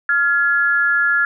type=tone pair together; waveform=sine; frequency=1396.9 / 1695.6 Hz; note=F6 / G#6; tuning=0 / +35 cents; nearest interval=minor third; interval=335 cents; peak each=-16 dBFS; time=0.09-1.25 s; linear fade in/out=2 ms; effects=none